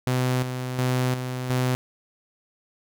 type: tone with tremolo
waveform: sawtooth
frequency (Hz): 127.1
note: C3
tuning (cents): -50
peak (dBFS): -17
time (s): 0.07-1.75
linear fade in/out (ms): 0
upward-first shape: square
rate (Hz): 1.4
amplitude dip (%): 55
effects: none